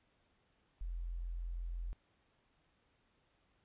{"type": "tone", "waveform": "sine", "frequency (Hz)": 42.94, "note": "F1", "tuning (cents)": -29, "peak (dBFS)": -38, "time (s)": [0.81, 1.93], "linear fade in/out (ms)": 0, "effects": ["pink hiss -75 dBFS RMS until 3.64 s", "resampled to 8000 Hz"]}